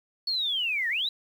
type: linear two-way sweep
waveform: sine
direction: down then up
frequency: 4435 to 1760 to 4022 Hz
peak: -25 dBFS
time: 0.27-1.09 s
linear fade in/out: 5 ms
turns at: 0.89 s
effects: 9-bit